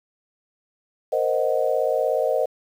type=chord; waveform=sine; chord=C half-diminished seventh; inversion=third; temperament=equal; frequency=466.2 / 523.3 / 622.3 / 740 Hz; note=Bb4 / C5 / Eb5 / Gb5; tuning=0 / 0 / 0 / 0 cents; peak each=-25 / -23 / -23 / -29 dBFS; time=1.12-2.46 s; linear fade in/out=10 ms; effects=8-bit